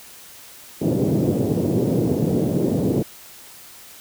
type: band-pass noise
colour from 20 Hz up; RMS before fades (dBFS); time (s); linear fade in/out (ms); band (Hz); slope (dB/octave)
pink; -20; 0.81-3.03; 10; 120 to 480; 24
effects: white hiss -43 dBFS RMS until 4 s